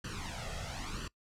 pink noise with flanger, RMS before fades -40 dBFS, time 0.04-1.08 s, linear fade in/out 5 ms, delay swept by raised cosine 0.67 to 1.56 ms, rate 1 Hz, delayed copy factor +0.8, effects noise-tail reverb RT60 0.1 s tail -22 dB re dry + low-pass 7000 Hz 12 dB/octave

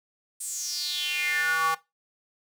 square tone with high-pass filter sweep, 162 Hz, E3, 30 cents flat, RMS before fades -28 dBFS, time 0.4-1.75 s, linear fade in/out 10 ms, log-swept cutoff 8900 to 970 Hz, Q 6, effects noise-tail reverb RT60 0.2 s tail -17 dB re dry

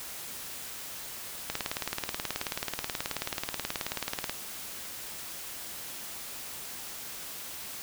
click train, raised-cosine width 0.2 ms, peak -13 dBFS, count 53, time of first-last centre 1.5-4.296 s, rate 18.6 Hz, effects white hiss -41 dBFS RMS until 7.82 s

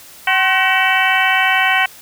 harmonic tone with a mistuned harmonic, 379 Hz, F#4, 42 cents sharp, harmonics 2 / 3 / 4 / 5 / 6 / 7 / 8, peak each -18 / -22 / -18 / -18 / -19 / -21 / -22 dBFS, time 0.27-1.86 s, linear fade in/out 5 ms, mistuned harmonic 3, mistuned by -99 cents, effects white hiss -40 dBFS RMS until 2.01 s

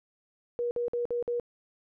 sine tone bursts, 479.3 Hz, A#4, 48 cents sharp, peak -27 dBFS, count 5, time 0.59-1.398 s, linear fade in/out 0 ms, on 120 ms, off 52 ms, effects none

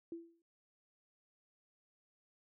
sine tone with exponential decay, 335.1 Hz, E4, 29 cents sharp, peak -39 dBFS, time 0.12-0.42 s, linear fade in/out 2 ms, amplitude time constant 65 ms, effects none

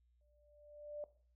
sine tone with exponential growth, 591 Hz, D5, 11 cents sharp, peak -40 dBFS, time 0.21-1.04 s, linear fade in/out 1 ms, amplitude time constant 180 ms, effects noise-tail reverb RT60 0.5 s tail -17 dB re dry + added 60 Hz sine -70 dBFS peak until 1.35 s

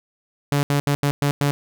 sawtooth tone bursts at uneven times, 143.1 Hz, D3, 45 cents flat, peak -13 dBFS, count 6, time 0.52-0.63 / 0.7-0.8 / 0.87-0.95 / 1.03-1.11 / 1.22-1.31 / 1.41-1.51 s, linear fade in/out 0 ms, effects none

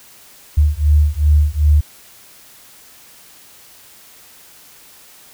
sine beating tone pair, 73.42 / 76.02 Hz, D2 / D#2, 0 / -40 cents, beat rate 2.6 Hz, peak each -13 dBFS, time 0.57-1.81 s, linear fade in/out 10 ms, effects white hiss -44 dBFS RMS until 5.33 s

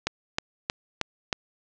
click train, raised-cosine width 0.2 ms, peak -7 dBFS, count 5, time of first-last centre 0.07-1.328 s, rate 3.18 Hz, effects low-pass 7000 Hz 12 dB/octave

